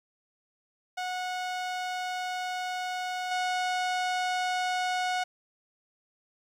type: tone with level steps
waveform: sawtooth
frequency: 732 Hz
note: F#5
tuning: 19 cents flat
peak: -27 / -23 dBFS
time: 0.97-5.24 s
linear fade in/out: 10 ms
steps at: 3.31 s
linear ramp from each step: 5 ms
effects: low-pass 6000 Hz 12 dB/octave + 10-bit